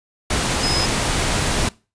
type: tone in noise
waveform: sine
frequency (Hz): 5080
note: D#8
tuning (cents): +35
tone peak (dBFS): -20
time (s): 0.63-0.86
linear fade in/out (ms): 5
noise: pink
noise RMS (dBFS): -20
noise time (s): 0.3-1.69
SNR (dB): -3
effects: noise-tail reverb RT60 0.3 s tail -22 dB re dry + resampled to 22050 Hz